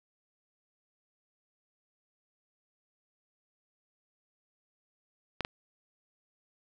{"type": "clicks", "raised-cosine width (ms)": 0.3, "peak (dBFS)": -16, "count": 2, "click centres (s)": [5.407, 5.449], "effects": []}